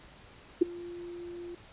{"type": "tone with ADSR envelope", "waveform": "sine", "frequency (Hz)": 347.9, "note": "F4", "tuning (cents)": -7, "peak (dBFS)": -15, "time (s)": [0.61, 1.55], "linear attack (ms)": 11, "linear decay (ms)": 12, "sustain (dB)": -24, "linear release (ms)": 4, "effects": ["pink hiss -54 dBFS RMS until 1.72 s", "resampled to 8000 Hz"]}